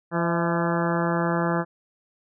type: harmonic tone with a mistuned harmonic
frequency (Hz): 170.2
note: F3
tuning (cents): -44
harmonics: 1 / 2 / 3 / 4 / 5 / 6 / 7 / 8 / 9 / 10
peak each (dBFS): -25 / -28 / -30 / -31 / -32 / -33 / -33 / -34 / -35 / -35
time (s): 0.11-1.65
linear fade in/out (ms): 50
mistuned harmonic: 4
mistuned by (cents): -43
effects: none